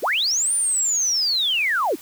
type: linear two-way sweep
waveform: sine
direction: up then down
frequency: 228.3 to 9397 to 228.3 Hz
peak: -18 dBFS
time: 0.02-1.96 s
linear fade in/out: 20 ms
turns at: 0.54 s
effects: white hiss -43 dBFS RMS until 2.01 s